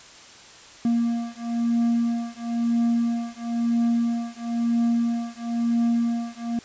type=beating tone pair; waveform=triangle; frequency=233.5 / 234.5 Hz; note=A#3 / A#3; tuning=+3 / +11 cents; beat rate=1 Hz; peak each=-22 / -22 dBFS; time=0.85-6.59 s; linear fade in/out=2 ms; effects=white hiss -46 dBFS RMS until 6.64 s + resampled to 16000 Hz